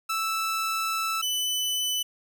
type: tone pair in turn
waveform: sawtooth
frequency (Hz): 1318.5 / 2999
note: E6 / F#7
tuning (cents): 0 / +23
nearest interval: octave + major second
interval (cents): 1423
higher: second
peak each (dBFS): -22 / -22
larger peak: neither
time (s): 0.09-1.22 / 1.22-2.03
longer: first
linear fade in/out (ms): 10
effects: 10-bit